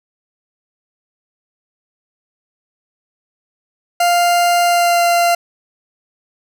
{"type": "tone with pitch glide", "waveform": "40% pulse", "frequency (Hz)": [698.5, 691.7], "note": ["F5", "F5"], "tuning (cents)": [0, -17], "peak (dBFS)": -10, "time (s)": [4, 5.35], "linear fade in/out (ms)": 5, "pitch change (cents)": -17, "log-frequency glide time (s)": [4.64, 5.03], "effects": []}